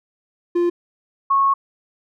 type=tone pair in turn; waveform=triangle / sine; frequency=348.1 / 1097.8 Hz; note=F4 / C#6; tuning=-6 / -17 cents; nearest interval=octave + minor sixth; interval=1989 cents; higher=second; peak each=-13 dBFS; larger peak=neither; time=0.55-0.7 / 1.3-1.54 s; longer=second; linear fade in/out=10 ms; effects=none